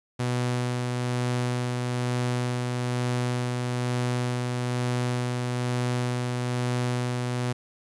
sawtooth tone with tremolo, 123.47 Hz, B2, in tune, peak -20 dBFS, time 0.19-7.53 s, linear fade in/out 10 ms, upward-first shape sine, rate 1.1 Hz, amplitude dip 25%, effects resampled to 24000 Hz + 10-bit

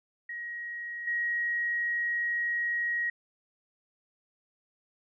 sine tone with level steps, 1894 Hz, A#6, 27 cents sharp, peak -35 / -27 dBFS, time 0.29-3.1 s, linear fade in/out 5 ms, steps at 1.07 s, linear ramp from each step 5 ms, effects none

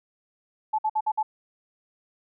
sine tone bursts, 864 Hz, A5, 32 cents flat, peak -21 dBFS, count 5, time 0.73-1.23 s, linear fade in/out 10 ms, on 56 ms, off 55 ms, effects none

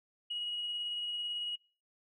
sine tone with tremolo, 2900 Hz, F#7, 35 cents flat, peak -33 dBFS, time 0.3-1.56 s, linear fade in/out 10 ms, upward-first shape sine, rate 18 Hz, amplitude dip 25%, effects noise-tail reverb RT60 0.4 s tail -25 dB re dry + tanh soft clip ceiling -30 dBFS

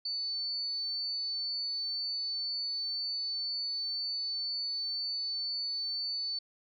sine tone, 4499 Hz, C#8, 25 cents sharp, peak -32 dBFS, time 0.05-6.39 s, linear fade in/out 5 ms, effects none

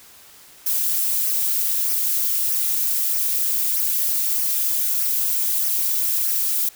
violet noise with flanger, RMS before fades -21 dBFS, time 0.66-6.69 s, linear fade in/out 5 ms, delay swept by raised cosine 0.25 to 5.25 ms, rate 1.6 Hz, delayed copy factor -0.55, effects white hiss -47 dBFS RMS until 6.75 s

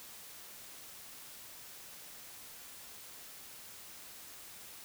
silence, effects white hiss -51 dBFS RMS until 4.84 s

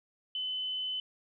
sine tone, 3027 Hz, F#7, 39 cents sharp, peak -32 dBFS, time 0.35-1 s, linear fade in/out 2 ms, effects none

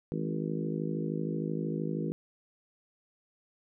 harmonic tone with a mistuned harmonic, 53 Hz, G#1, 36 cents sharp, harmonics 3 / 4 / 5 / 6 / 7 / 8 / 9, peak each -34 / -38 / -38 / -39 / -39 / -44 / -42 dBFS, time 0.12-2.12 s, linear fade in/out 0 ms, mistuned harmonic 3, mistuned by +31 cents, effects none

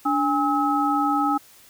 sine tone cluster, 290.2 / 817 / 1287 Hz, D4 / G#5 / E6, -21 / -29 / -42 cents, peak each -23 dBFS, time 0.05-1.38 s, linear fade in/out 10 ms, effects white hiss -51 dBFS RMS until 1.69 s

